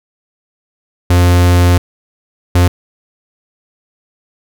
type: tone bursts at uneven times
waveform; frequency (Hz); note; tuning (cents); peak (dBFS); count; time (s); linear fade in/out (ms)
45% pulse; 88.4; F2; +22; -6; 2; 1.1-1.78 / 2.55-2.68; 5
effects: none